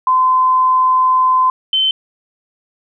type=tone pair in turn; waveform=sine; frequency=1027 / 3078 Hz; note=C6 / G7; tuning=-33 / -32 cents; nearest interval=octave + perfect fifth; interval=1901 cents; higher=second; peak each=-9 / -11 dBFS; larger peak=first; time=0.07-1.5 / 1.73-1.91 s; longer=first; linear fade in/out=2 ms; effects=none